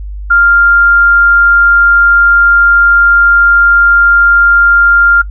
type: tone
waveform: sine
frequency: 1396.9 Hz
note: F6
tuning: in tune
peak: -3 dBFS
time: 0.3-5.22 s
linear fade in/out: 10 ms
effects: noise-tail reverb RT60 0.1 s tail -21 dB re dry + added 50 Hz sine -19 dBFS peak until 5.3 s